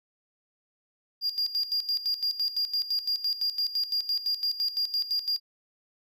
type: tone with tremolo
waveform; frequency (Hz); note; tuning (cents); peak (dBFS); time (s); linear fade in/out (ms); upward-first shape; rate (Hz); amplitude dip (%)
triangle; 4811; D8; +41; -23; 1.21-5.4; 50; square; 5.9; 75
effects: none